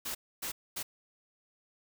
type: noise bursts at uneven times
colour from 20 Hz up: white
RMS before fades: -37 dBFS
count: 3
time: 0.05-0.15 / 0.42-0.52 / 0.76-0.83 s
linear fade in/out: 10 ms
effects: none